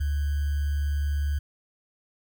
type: tone with sample-and-hold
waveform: sine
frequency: 72.3 Hz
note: D2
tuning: 27 cents flat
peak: -23 dBFS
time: 0-1.39 s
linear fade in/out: 10 ms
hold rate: 1575 Hz
effects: none

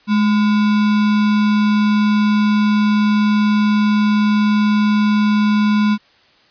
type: tone with sample-and-hold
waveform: sine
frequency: 210.4 Hz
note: G#3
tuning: 23 cents sharp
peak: -11 dBFS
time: 0.07-5.98 s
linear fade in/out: 50 ms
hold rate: 1225 Hz
effects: white hiss -52 dBFS RMS until 6.5 s + resampled to 11025 Hz

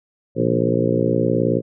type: harmonic tone with a mistuned harmonic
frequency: 59 Hz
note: A#1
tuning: 22 cents sharp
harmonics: 2 / 3 / 4 / 5 / 6 / 7 / 8 / 9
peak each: -24 / -24 / -24 / -24 / -24 / -24 / -24 / -24 dBFS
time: 0.35-1.62 s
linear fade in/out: 50 ms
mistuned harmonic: 3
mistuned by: -74 cents
effects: none

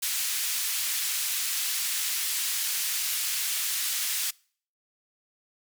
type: band-pass noise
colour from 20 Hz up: white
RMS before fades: -29 dBFS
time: 0.02-4.31 s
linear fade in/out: 10 ms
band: 2000 to 15000 Hz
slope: 12 dB/octave
effects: noise-tail reverb RT60 0.5 s tail -25 dB re dry

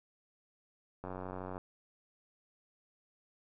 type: click train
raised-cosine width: 1 ms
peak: -28 dBFS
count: 51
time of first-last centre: 1.04-1.579 s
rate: 92.7 Hz
effects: none

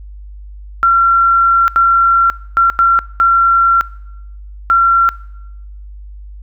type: tone bursts at uneven times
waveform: sine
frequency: 1365 Hz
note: F6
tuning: 40 cents flat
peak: -6 dBFS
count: 6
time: 0.83-1.68 / 1.76-2.3 / 2.57-2.7 / 2.79-2.99 / 3.2-3.81 / 4.7-5.09 s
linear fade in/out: 0 ms
effects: noise-tail reverb RT60 0.9 s tail -23 dB re dry + added 50 Hz sine -29 dBFS peak until 6.42 s

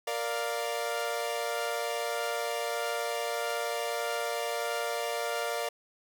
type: chord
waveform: sawtooth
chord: Bb major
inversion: none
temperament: equal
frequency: 466.2 / 587.3 / 698.5 Hz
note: Bb4 / D5 / F5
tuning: 0 / 0 / 0 cents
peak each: -31 dBFS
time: 0.07-5.69 s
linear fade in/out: 5 ms
effects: none

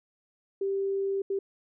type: tone bursts at uneven times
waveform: sine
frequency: 392 Hz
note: G4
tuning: in tune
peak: -26 dBFS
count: 2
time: 0.61-1.22 / 1.3-1.39 s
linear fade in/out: 5 ms
effects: none

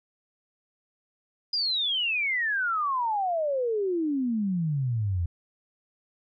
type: exponential sweep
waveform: sine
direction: down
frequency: 4978 to 82.41 Hz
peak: -24 dBFS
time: 1.53-5.26 s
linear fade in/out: 5 ms
effects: none

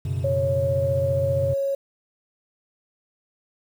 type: chord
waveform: triangle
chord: F# suspended fourth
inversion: none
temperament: equal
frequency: 92.5 / 123.47 / 138.59 Hz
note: F#2 / B2 / C#3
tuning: 0 / 0 / 0 cents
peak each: -25 / -26 / -27 dBFS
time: 0.05-1.54 s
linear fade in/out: 5 ms
type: tone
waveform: sine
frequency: 551 Hz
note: C#5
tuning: 11 cents flat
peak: -21 dBFS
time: 0.24-1.75 s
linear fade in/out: 5 ms
effects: 8-bit

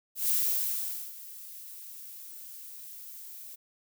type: noise with ADSR envelope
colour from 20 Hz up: violet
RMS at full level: -26 dBFS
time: 0.15-3.56 s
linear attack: 140 ms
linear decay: 830 ms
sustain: -19 dB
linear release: 15 ms
effects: none

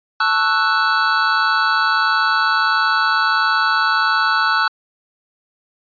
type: chord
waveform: square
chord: F# minor seventh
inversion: first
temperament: equal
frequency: 880 / 1108.7 / 1318.5 / 1480 Hz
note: A5 / C#6 / E6 / F#6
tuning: 0 / 0 / 0 / 0 cents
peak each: -23 / -24 / -19 / -18 dBFS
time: 0.2-4.68 s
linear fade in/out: 5 ms
effects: resampled to 11025 Hz

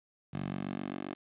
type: tone with high-pass filter sweep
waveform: 10% pulse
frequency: 47.58 Hz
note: F#1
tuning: 49 cents sharp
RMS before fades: -38 dBFS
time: 0.33-1.15 s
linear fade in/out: 10 ms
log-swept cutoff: 140 to 330 Hz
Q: 1.8
effects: resampled to 8000 Hz + 11-bit

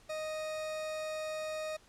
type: tone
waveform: 40% pulse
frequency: 622.3 Hz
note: D#5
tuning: in tune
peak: -35 dBFS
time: 0.09-1.77 s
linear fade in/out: 10 ms
effects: pink hiss -62 dBFS RMS until 1.88 s + low-pass 9000 Hz 12 dB/octave

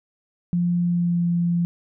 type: tone with pitch glide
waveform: sine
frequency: 174.61 to 172.31 Hz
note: F3 to F3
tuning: 0 to -23 cents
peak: -18 dBFS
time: 0.53-1.65 s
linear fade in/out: 0 ms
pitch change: -23 cents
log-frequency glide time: 0.8-1.27 s
effects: none

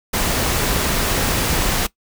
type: noise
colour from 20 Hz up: pink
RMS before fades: -19 dBFS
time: 0.13-1.87 s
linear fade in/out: 10 ms
effects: noise-tail reverb RT60 0.1 s tail -19 dB re dry

